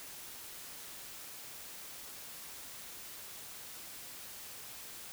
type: silence
effects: white hiss -48 dBFS RMS until 5.12 s